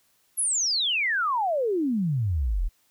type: exponential sweep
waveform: sine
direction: down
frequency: 11490 to 35.43 Hz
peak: -22 dBFS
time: 0.37-2.69 s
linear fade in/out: 20 ms
effects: white hiss -66 dBFS RMS until 2.9 s